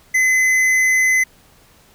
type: tone with tanh clipping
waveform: sine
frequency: 2035 Hz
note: C7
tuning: 49 cents flat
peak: -14 dBFS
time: 0.14-1.24 s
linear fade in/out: 10 ms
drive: 12 dB
effects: pink hiss -51 dBFS RMS until 1.94 s